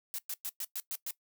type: noise bursts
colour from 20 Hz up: blue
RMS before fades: -37 dBFS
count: 7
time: 0.14-1.108 s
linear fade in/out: 0 ms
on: 44 ms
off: 110 ms
effects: noise-tail reverb RT60 0.1 s tail -18 dB re dry